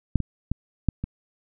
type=clicks; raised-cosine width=5 ms; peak=-6 / -15 / -12 / -7 / -16 dBFS; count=5; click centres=0.157 / 0.203 / 0.516 / 0.887 / 1.04 s; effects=none